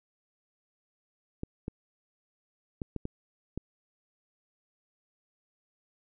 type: clicks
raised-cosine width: 3 ms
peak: -21 dBFS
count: 6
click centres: 1.434 / 1.681 / 2.818 / 2.963 / 3.054 / 3.576 s
effects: none